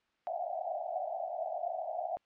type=band-pass noise; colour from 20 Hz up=white; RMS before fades=-37 dBFS; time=0.27-2.17 s; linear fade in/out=0 ms; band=630 to 750 Hz; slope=96 dB/octave; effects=white hiss -75 dBFS RMS until 2.25 s + low-pass 3000 Hz 12 dB/octave